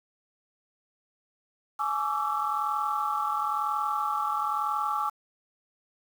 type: tone cluster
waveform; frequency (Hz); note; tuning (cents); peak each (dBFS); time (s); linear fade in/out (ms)
sine; 844 / 1138 / 1179 / 1331; G#5 / C#6 / D6 / E6; +28 / +45 / +6 / +16; -31; 1.79-5.1; 10
effects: tanh soft clip ceiling -16 dBFS + 8-bit